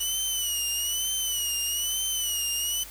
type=tone with vibrato; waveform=15% pulse; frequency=2947 Hz; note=F#7; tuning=8 cents flat; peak=-19 dBFS; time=0-2.84 s; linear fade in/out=10 ms; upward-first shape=sine; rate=1.1 Hz; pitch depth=80 cents each way; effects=added 51 Hz sine -48 dBFS peak until 2.9 s + white hiss -44 dBFS RMS until 2.9 s